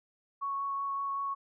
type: tone with vibrato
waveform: sine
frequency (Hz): 1108.7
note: C#6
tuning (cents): 0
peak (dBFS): -31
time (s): 0.41-1.35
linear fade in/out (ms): 20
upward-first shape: sine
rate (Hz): 5.3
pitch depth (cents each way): 8
effects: none